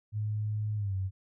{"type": "tone with pitch glide", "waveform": "sine", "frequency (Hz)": [106.3, 95.25], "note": ["G#2", "G2"], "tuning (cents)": [41, -49], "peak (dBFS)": -29, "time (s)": [0.12, 1.11], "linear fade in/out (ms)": 50, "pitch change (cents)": -190, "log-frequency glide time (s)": [0.76, 0.95], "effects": []}